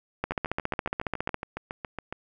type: two click trains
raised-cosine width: 0.5 ms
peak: -18 / -12 dBFS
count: 14 / 17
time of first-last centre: 0.32-2.126 / 0.24-1.343 s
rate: 7.2 / 14.5 Hz
effects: none